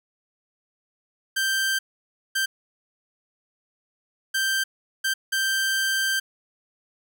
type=tone bursts at uneven times; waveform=sawtooth; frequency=1568 Hz; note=G6; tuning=in tune; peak=-18 dBFS; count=5; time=1.36-1.79 / 2.35-2.46 / 4.34-4.64 / 5.04-5.14 / 5.32-6.2 s; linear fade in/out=10 ms; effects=none